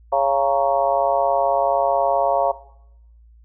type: harmonic tone with a mistuned harmonic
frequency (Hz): 138.59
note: C#3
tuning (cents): 0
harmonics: 3 / 4 / 5 / 6 / 7 / 8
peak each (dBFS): -31 / -20 / -19 / -28 / -22 / -28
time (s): 0.12-2.52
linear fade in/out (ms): 10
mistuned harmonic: 7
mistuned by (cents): -68
effects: noise-tail reverb RT60 0.8 s tail -18 dB re dry + added 57 Hz sine -46 dBFS peak until 3.44 s